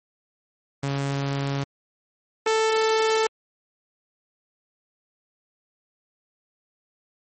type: tone pair in turn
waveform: sawtooth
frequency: 139.1 / 441.6 Hz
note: C#3 / A4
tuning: +6 / +6 cents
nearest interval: octave + minor sixth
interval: 2000 cents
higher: second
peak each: -20 / -15 dBFS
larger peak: second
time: 0.83-1.64 / 2.46-3.27 s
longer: neither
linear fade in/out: 5 ms
effects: MP3 32 kbps